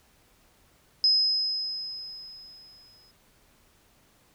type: tone with exponential decay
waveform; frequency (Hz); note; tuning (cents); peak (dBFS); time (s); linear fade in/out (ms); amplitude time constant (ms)
sine; 5080; D#8; +35; -17; 1.04-3.11; 1; 450
effects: pink hiss -62 dBFS RMS until 4.34 s